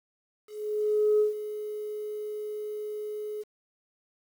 sine tone with ADSR envelope, 423.3 Hz, G#4, 33 cents sharp, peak -18 dBFS, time 0.47-3.44 s, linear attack 730 ms, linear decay 130 ms, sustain -14 dB, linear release 30 ms, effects tanh soft clip ceiling -15 dBFS + 9-bit

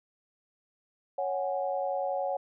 sine chord, C# suspended fourth, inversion none, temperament equal, 554.4 / 740 / 830.6 Hz, C#5 / F#5 / G#5, 0 / 0 / 0 cents, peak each -31 / -32 / -37 dBFS, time 1.18-2.37 s, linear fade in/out 5 ms, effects none

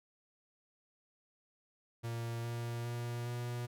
45% pulse tone with pitch steps, 116.54 / 117.96 / 119.4 / 120.86 Hz, A#2 / A#2 / A#2 / B2, 0 / +21 / +42 / -37 cents, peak -37 dBFS, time 2.03-3.67 s, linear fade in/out 20 ms, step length 410 ms, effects none

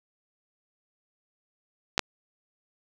clicks, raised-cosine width 0.2 ms, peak -6 dBFS, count 2, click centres 1.979 / 1.993 s, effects none

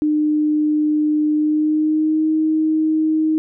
sine tone with pitch glide, 302.8 to 313.5 Hz, D#4 to D#4, -47 to +13 cents, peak -14 dBFS, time 0.02-3.38 s, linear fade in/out 0 ms, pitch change +60 cents, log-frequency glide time 1.34-2.28 s, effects none

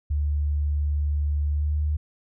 sine tone with pitch glide, 73.42 to 75.14 Hz, D2 to D2, 0 to +40 cents, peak -21 dBFS, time 0.1-1.97 s, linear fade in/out 10 ms, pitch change +40 cents, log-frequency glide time 1.51-1.75 s, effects none

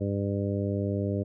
harmonic tone, 100 Hz, G2, 35 cents sharp, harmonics 1 / 2 / 3 / 4 / 5 / 6, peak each -29 / -32 / -34 / -35 / -36 / -37 dBFS, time 0-1.24 s, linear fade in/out 20 ms, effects none

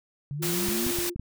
sine exponential sweep, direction up, 138.4 to 257.3 Hz, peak -30 dBFS, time 0.31-0.91 s, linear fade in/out 0 ms
sine tone, 349.2 Hz, F4, in tune, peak -30 dBFS, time 0.39-1.15 s, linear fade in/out 50 ms
white noise, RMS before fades -30 dBFS, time 0.42-1.1 s, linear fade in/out 10 ms
clicks, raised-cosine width 5 ms, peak -22 dBFS, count 5, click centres 0.687 / 0.866 / 0.987 / 1.16 / 1.196 s
effects none

